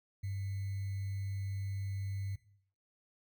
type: tone with sample-and-hold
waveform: sine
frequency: 98 Hz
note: G2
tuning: in tune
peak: -35 dBFS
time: 0.23-2.36 s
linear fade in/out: 10 ms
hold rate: 2100 Hz
effects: noise-tail reverb RT60 0.6 s tail -17 dB re dry